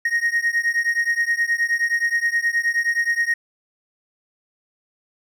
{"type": "beating tone pair", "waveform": "triangle", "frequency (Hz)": [1864.7, 1874.2], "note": ["A#6", "A#6"], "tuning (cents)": [0, 9], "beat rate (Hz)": 9.5, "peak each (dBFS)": [-19, -20], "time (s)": [0.05, 3.34], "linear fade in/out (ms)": 5, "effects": []}